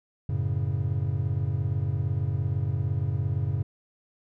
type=chord; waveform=triangle; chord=F# minor; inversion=none; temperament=equal; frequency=92.5 / 110 / 138.59 Hz; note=F#2 / A2 / C#3; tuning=0 / 0 / 0 cents; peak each=-27 dBFS; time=0.29-3.63 s; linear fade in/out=5 ms; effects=none